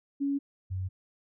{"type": "tone pair in turn", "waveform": "sine", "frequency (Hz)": [280, 93.44], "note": ["C#4", "F#2"], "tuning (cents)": [18, 18], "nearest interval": "octave + perfect fifth", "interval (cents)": 1900, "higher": "first", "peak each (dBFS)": [-26, -30], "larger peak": "first", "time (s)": [[0.2, 0.39], [0.7, 0.89]], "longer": "neither", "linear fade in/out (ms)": 20, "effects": []}